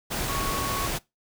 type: tone in noise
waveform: sine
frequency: 1108.7 Hz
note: C#6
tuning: in tune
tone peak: -30 dBFS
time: 0.28-0.88 s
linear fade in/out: 20 ms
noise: pink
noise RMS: -29 dBFS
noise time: 0.1-0.99 s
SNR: -4 dB
effects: noise-tail reverb RT60 0.2 s tail -21 dB re dry

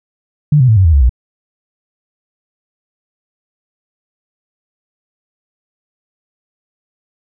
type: tone with pitch steps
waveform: sine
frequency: 148.8 / 128.05 / 110.19 / 94.83 / 81.6 / 70.22 / 60.43 Hz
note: D3 / C3 / A2 / F#2 / E2 / C#2 / B1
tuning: +23 / -37 / +3 / +43 / -17 / +23 / -37 cents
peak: -5 dBFS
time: 0.52-1.094 s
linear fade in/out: 5 ms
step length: 82 ms
effects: none

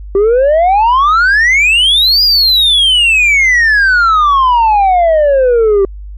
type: exponential two-way sweep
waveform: sine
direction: up then down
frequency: 383.9 to 4947 to 383.9 Hz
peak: -3 dBFS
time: 0.15-5.85 s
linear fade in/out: 2 ms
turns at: 2.23 s
effects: tanh soft clip ceiling -5 dBFS + added 50 Hz sine -24 dBFS peak until 6.17 s

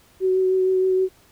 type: tone with vibrato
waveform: sine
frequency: 374.6 Hz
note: F#4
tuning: 21 cents sharp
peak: -16 dBFS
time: 0.2-1.09 s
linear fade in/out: 50 ms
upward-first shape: triangle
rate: 6.4 Hz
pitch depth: 16 cents each way
effects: pink hiss -55 dBFS RMS until 1.31 s

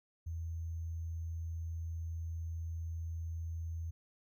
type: tone with sample-and-hold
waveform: sine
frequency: 82.41 Hz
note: E2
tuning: in tune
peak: -37 dBFS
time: 0.26-3.91 s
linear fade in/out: 10 ms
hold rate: 6300 Hz
effects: none

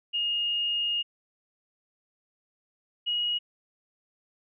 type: tone pair in turn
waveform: sine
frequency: 2849 / 2894 Hz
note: F7 / F#7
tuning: +34 / -39 cents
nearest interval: unison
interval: 27 cents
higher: second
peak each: -25 dBFS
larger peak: neither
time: 0.13-1.03 / 3.06-3.39 s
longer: first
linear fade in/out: 20 ms
effects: none

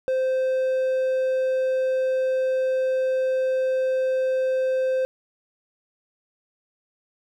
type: tone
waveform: triangle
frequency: 520 Hz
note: C5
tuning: 11 cents flat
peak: -18 dBFS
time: 0.08-5.05 s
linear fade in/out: 0 ms
effects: none

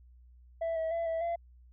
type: tone with pitch steps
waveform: sine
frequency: 661 / 646 / 671 / 655 / 681 Hz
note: E5 / E5 / E5 / E5 / F5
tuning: +5 / -35 / +31 / -11 / -44 cents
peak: -27 dBFS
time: 0.61-1.36 s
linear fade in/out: 10 ms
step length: 150 ms
effects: tanh soft clip ceiling -29 dBFS + added 61 Hz sine -54 dBFS peak until 1.72 s

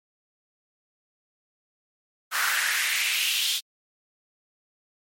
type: noise with high-pass filter sweep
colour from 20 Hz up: pink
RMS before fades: -25 dBFS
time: 2.31-3.61 s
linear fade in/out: 50 ms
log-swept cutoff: 1300 to 3600 Hz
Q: 3.2
effects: MP3 64 kbps

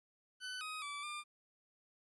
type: tone with pitch steps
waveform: 20% pulse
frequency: 1504 / 1257 / 1157 / 1197 Hz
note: F#6 / D#6 / D6 / D6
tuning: +28 / +17 / -26 / +33 cents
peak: -37 dBFS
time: 0.4-1.24 s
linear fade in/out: 50 ms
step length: 210 ms
effects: resampled to 24000 Hz + 13-bit

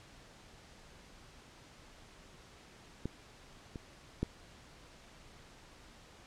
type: clicks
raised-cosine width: 3 ms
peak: -23 / -29 / -19 dBFS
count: 3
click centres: 3.056 / 3.758 / 4.23 s
effects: pink hiss -57 dBFS RMS until 6.26 s + low-pass 7000 Hz 12 dB/octave

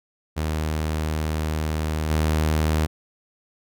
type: tone with level steps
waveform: sawtooth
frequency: 77.78 Hz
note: D#2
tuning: in tune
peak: -19 / -15 dBFS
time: 0.36-2.87 s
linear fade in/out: 20 ms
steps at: 2.1 s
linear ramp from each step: 5 ms
effects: none

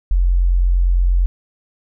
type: tone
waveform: sine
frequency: 44.36 Hz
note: F1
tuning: 28 cents sharp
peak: -11 dBFS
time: 0.11-1.26 s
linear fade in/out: 0 ms
effects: none

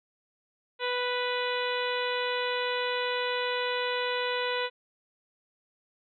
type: harmonic tone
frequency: 493.9 Hz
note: B4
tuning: in tune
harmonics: 1 / 2 / 3 / 4 / 5 / 6 / 7 / 8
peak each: -31 / -34 / -36 / -37 / -38 / -39 / -39 / -40 dBFS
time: 0.79-4.7 s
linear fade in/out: 50 ms
effects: none

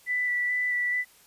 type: tone with vibrato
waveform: sine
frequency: 1975 Hz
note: B6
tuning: in tune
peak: -24 dBFS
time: 0.06-1.05 s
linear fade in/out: 50 ms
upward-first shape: square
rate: 2.3 Hz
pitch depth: 11 cents each way
effects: white hiss -57 dBFS RMS until 1.26 s + resampled to 32000 Hz

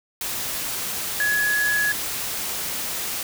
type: tone in noise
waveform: sine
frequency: 1685 Hz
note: G#6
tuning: 25 cents sharp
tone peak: -19 dBFS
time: 1.2-1.92 s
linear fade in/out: 2 ms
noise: white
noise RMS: -28 dBFS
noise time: 0.21-3.23 s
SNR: +6 dB
effects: none

